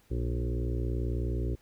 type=harmonic tone with a mistuned harmonic; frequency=60 Hz; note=B1; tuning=49 cents flat; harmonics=1 / 2 / 4 / 5 / 6 / 7 / 8 / 9; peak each=-30 / -34 / -42 / -41 / -39 / -42 / -50 / -50 dBFS; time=0.1-1.56 s; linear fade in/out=20 ms; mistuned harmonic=1; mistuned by=+33 cents; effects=pink hiss -65 dBFS RMS until 1.61 s